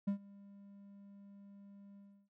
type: tone with ADSR envelope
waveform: triangle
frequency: 200 Hz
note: G3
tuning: 35 cents sharp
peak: -28 dBFS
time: 0.07-2.29 s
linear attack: 11 ms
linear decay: 96 ms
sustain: -24 dB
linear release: 320 ms
effects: noise-tail reverb RT60 0.1 s tail -23 dB re dry

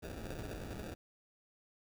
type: noise with sample-and-hold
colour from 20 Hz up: pink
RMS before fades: -44 dBFS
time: 0.02-0.95 s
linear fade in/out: 20 ms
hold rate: 1050 Hz
effects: none

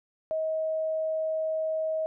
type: tone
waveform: sine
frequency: 634 Hz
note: D#5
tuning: 32 cents sharp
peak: -26 dBFS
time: 0.31-2.06 s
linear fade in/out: 0 ms
effects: none

